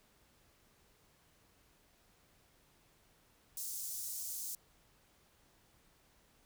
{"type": "high-pass noise", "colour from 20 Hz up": "pink", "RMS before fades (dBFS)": -42, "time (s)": [3.57, 4.55], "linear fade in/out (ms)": 2, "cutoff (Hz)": 6200, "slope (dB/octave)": 24, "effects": ["pink hiss -69 dBFS RMS until 6.45 s"]}